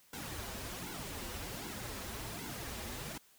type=noise with flanger; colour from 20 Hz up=pink; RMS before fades=-43 dBFS; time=0.13-3.18 s; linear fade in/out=5 ms; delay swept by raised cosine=1.6 to 6.9 ms; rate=1.3 Hz; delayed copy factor=-0.8; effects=white hiss -65 dBFS RMS until 3.38 s